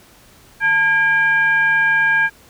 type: tone with frequency modulation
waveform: sine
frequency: 1626 Hz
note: G#6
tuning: 37 cents flat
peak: -12 dBFS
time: 0.6-2.3 s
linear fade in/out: 50 ms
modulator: 734 Hz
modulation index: 0.57
effects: pink hiss -48 dBFS RMS until 2.49 s